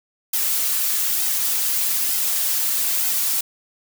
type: noise with flanger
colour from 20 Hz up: blue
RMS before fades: -21 dBFS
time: 0.33-3.41 s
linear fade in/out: 5 ms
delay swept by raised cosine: 1.7 to 7.6 ms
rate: 1.1 Hz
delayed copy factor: -0.9
effects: none